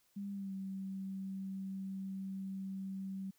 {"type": "tone with pitch glide", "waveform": "sine", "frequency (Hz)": [200, 192.41], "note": ["G3", "G3"], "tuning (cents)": [35, -32], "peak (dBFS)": -39, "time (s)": [0.16, 3.31], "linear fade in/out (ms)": 10, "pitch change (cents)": -67, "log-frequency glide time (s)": [0.32, 0.53], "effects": ["white hiss -73 dBFS RMS until 3.38 s"]}